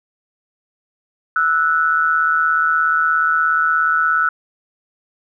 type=tone pair together; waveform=sine; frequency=1318.5 / 1475.4 Hz; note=E6 / F#6; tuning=0 / -5 cents; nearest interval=major second; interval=195 cents; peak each=-16 dBFS; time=1.36-4.29 s; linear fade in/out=2 ms; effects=none